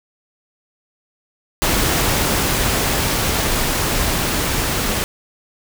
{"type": "noise with level ramp", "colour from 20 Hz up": "pink", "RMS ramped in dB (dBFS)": [-17, -20], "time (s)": [1.62, 5.04], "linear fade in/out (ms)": 0, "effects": []}